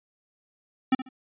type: tone with echo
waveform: square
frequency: 260.1 Hz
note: C4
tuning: 10 cents flat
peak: -18 dBFS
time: 0.92-0.95 s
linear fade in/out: 5 ms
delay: 70 ms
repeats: 2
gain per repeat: -13 dB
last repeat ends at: 1.09 s
effects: resampled to 8000 Hz